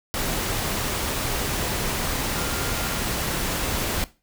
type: tone in noise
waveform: sine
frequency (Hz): 1396.9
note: F6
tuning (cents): 0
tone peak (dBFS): -37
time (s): 2.36-3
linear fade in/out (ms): 0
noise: pink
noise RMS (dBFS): -26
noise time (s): 0.14-4.04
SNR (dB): -14
effects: noise-tail reverb RT60 0.3 s tail -18 dB re dry